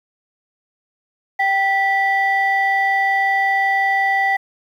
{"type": "tone pair together", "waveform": "sine", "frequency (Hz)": [780, 1965.5], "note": ["G5", "B6"], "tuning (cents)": [-9, -9], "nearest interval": "octave + major third", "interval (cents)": 1600, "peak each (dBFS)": -16, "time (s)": [1.39, 4.37], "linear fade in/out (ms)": 10, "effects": ["tanh soft clip ceiling -9 dBFS", "8-bit"]}